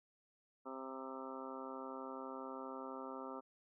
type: harmonic tone with a mistuned harmonic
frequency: 132.2 Hz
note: C3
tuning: 18 cents sharp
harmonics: 2 / 3 / 4 / 5 / 6 / 7 / 8 / 9 / 10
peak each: -50 / -52 / -51 / -56 / -57 / -53 / -59 / -52 / -54 dBFS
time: 0.65-3.41 s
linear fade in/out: 20 ms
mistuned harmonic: 8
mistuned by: -35 cents
effects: none